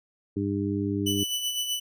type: harmonic tone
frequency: 100.2 Hz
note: G2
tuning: 38 cents sharp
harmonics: 1 / 2 / 3 / 4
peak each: -31 / -31 / -28 / -33 dBFS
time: 0.36-1.24 s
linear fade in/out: 10 ms
type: tone with tremolo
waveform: sawtooth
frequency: 2979 Hz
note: F#7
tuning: 11 cents sharp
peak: -22 dBFS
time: 1.06-1.8 s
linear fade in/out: 10 ms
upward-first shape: sine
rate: 7.9 Hz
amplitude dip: 50%
effects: none